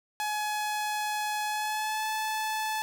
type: tone with pitch glide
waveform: sawtooth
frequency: 845 to 868.3 Hz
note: G#5 to A5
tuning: +30 to -23 cents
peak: -25 dBFS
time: 0.2-2.82 s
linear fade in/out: 0 ms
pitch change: +47 cents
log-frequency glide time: 1.45-2.08 s
effects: none